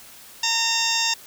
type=harmonic tone with a mistuned harmonic; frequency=915 Hz; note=A#5; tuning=32 cents flat; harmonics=1 / 2 / 3 / 4 / 5 / 6 / 7 / 8; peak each=-29 / -30 / -27 / -26 / -29 / -26 / -29 / -30 dBFS; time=0.43-1.14 s; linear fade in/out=5 ms; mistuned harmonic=5; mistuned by=+98 cents; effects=white hiss -45 dBFS RMS until 1.26 s